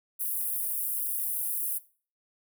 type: high-pass noise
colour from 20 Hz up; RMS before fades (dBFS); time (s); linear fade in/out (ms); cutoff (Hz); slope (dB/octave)
pink; -31; 0.19-1.79; 20; 10000; 48
effects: noise-tail reverb RT60 0.4 s tail -19 dB re dry